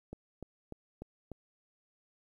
click train, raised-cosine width 2 ms, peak -29 dBFS, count 5, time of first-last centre 0.13-1.317 s, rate 3.37 Hz, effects 11-bit

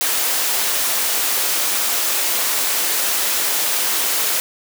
white high-pass noise, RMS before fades -19 dBFS, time 0.01-4.4 s, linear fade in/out 0 ms, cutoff 350 Hz, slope 12 dB/octave, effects none

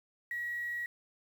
sine tone with quantisation, 1914 Hz, A#6, 45 cents sharp, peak -34 dBFS, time 0.31-0.86 s, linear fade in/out 2 ms, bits 9, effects none

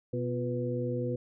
harmonic tone with a mistuned harmonic, 123.47 Hz, B2, in tune, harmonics 1 / 2 / 3 / 4, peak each -33 / -36 / -37 / -34 dBFS, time 0.13-1.16 s, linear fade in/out 5 ms, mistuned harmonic 3, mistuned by -74 cents, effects none

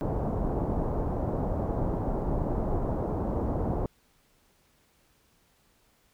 pink low-pass noise, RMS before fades -29 dBFS, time 0.01-3.86 s, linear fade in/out 0 ms, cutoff 840 Hz, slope 24 dB/octave, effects pink hiss -66 dBFS RMS until 6.13 s

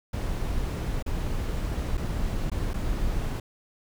brown noise with dropouts, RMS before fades -28 dBFS, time 0.13-3.4 s, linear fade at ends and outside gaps 5 ms, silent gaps 1.026-1.062 / 1.972-1.976 / 2.5-2.516 / 2.735-2.74 s, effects none

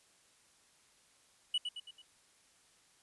triangle tone with echo, 2946 Hz, F#7, 8 cents flat, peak -28 dBFS, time 1.54-1.58 s, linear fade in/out 5 ms, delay 110 ms, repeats 4, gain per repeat -6 dB, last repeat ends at 2.02 s, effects white hiss -67 dBFS RMS until 3.02 s + resampled to 24000 Hz

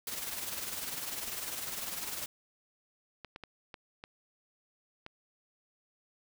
white noise with tremolo, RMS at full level -36 dBFS, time 0.07-2.26 s, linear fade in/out 2 ms, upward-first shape triangle, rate 20 Hz, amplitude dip 60%
clicks, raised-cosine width 0.3 ms, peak -28 dBFS, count 6, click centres 3.247 / 3.361 / 3.437 / 3.742 / 4.039 / 5.064 s
effects none

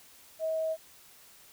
sine tone, 639 Hz, D#5, 46 cents sharp, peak -28 dBFS, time 0.39-0.77 s, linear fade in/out 50 ms, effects white hiss -56 dBFS RMS until 1.52 s

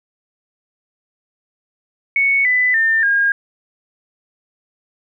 sine tone with pitch steps, 2217 / 1998.1 / 1800.8 / 1622.9 Hz, C#7 / B6 / A6 / G#6, 0 / +20 / +40 / -40 cents, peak -12 dBFS, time 2.16-3.32 s, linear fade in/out 2 ms, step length 290 ms, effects none

